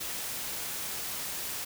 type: noise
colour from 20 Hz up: white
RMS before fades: -36 dBFS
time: 0-1.65 s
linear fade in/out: 10 ms
effects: none